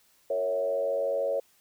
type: tone with frequency modulation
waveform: sine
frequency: 554.4 Hz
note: C#5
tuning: in tune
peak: -25 dBFS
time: 0.3-1.4 s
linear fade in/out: 5 ms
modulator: 93.7 Hz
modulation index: 0.89
effects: white hiss -64 dBFS RMS until 1.6 s